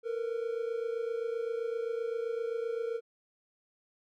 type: tone pair together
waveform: triangle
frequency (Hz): 455.7 / 483.4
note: A#4 / B4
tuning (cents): -39 / -37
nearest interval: minor second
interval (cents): 102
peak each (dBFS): -31 / -35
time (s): 0.03-3.01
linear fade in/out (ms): 50
effects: none